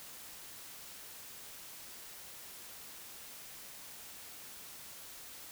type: silence
effects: white hiss -50 dBFS RMS until 5.51 s